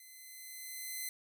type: tone with level ramp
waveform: 5% pulse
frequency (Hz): 2042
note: C7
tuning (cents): -43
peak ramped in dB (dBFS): -44 to -27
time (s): 0-1.09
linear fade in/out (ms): 2
effects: none